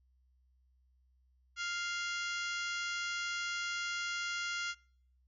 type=harmonic tone with a mistuned harmonic; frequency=698.5 Hz; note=F5; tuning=in tune; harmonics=2 / 3 / 4 / 5 / 6 / 7 / 8 / 9 / 10; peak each=-38 / -42 / -44 / -46 / -48 / -49 / -50 / -51 / -52 dBFS; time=1.56-4.75 s; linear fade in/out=50 ms; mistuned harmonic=5; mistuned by=-76 cents; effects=noise-tail reverb RT60 0.6 s tail -26 dB re dry + added 63 Hz sine -67 dBFS peak until 5.27 s